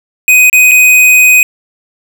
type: tone with dropouts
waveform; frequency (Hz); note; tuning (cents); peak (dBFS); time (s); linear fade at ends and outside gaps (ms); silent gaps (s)
square; 2500; D#7; +8; -3; 0.28-1.43; 1; 0.498-0.529 / 0.712-0.716
effects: none